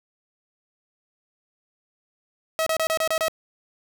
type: tone bursts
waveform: sawtooth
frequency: 642 Hz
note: E5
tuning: 46 cents flat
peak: -17 dBFS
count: 7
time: 2.59-3.282 s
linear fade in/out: 0 ms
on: 74 ms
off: 29 ms
effects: none